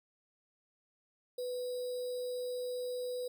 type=tone with sample-and-hold; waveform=sine; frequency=497.4 Hz; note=B4; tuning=12 cents sharp; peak=-35 dBFS; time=1.38-3.28 s; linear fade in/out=5 ms; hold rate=4410 Hz; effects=none